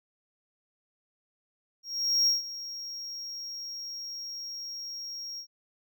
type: tone with ADSR envelope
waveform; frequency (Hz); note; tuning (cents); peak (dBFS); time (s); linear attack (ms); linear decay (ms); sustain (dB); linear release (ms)
triangle; 5588; F8; 0; -19; 1.83-5.47; 440; 150; -16; 82
effects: none